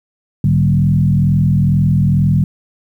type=tone with frequency modulation; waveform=sine; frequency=144.9 Hz; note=D3; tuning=23 cents flat; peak=-9 dBFS; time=0.44-2.44 s; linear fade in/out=2 ms; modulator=42.2 Hz; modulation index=1.2; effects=8-bit